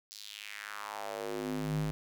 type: tone with high-pass filter sweep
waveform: square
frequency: 51.91 Hz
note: G#1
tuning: in tune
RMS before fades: -38 dBFS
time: 0.11-1.91 s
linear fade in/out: 0 ms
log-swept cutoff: 5100 to 110 Hz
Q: 2.8
effects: none